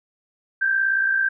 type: tone pair together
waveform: sine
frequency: 1568 / 1626.1 Hz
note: G6 / G#6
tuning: 0 / -37 cents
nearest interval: minor second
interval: 63 cents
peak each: -18 / -27 dBFS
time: 0.61-1.29 s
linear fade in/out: 10 ms
effects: none